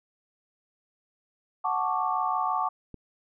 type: chord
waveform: sine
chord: D major seventh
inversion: first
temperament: equal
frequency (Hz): 740 / 880 / 1108.7 / 1174.7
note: F#5 / A5 / C#6 / D6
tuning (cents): 0 / 0 / 0 / 0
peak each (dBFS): -30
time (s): 1.64-2.69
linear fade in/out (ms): 10
type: click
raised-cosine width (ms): 3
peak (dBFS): -28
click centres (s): 2.943
effects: none